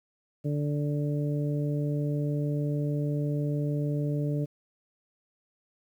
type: harmonic tone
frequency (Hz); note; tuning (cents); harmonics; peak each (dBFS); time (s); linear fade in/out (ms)
146.4; D3; -5; 1 / 2 / 3 / 4; -27 / -33 / -37 / -39; 0.44-4.46; 20
effects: 10-bit